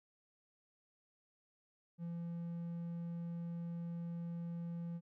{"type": "tone", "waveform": "triangle", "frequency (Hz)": 170, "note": "F3", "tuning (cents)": -46, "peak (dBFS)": -38, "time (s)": [1.98, 5.01], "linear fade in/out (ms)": 50, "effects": []}